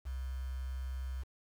sine tone with quantisation, 64.9 Hz, C2, 13 cents flat, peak -36 dBFS, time 0.05-1.24 s, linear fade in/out 20 ms, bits 9, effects none

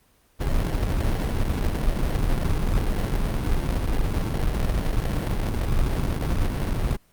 brown noise with sample-and-hold, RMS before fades -22 dBFS, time 0.39-6.97 s, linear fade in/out 20 ms, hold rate 1225 Hz, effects pink hiss -61 dBFS RMS until 7.12 s + Opus 24 kbps

